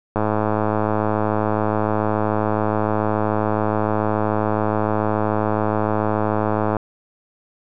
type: click train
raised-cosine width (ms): 1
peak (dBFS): -6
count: 708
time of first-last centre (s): 0.16-6.767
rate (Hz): 107
effects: none